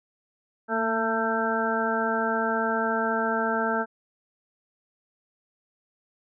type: harmonic tone with a mistuned harmonic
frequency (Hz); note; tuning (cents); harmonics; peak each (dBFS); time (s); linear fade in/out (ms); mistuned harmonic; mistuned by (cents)
223.8; A3; +30; 1 / 2 / 3 / 4 / 6 / 7; -30 / -30 / -30 / -30 / -30 / -30; 0.68-3.86; 50; 1; +29
effects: none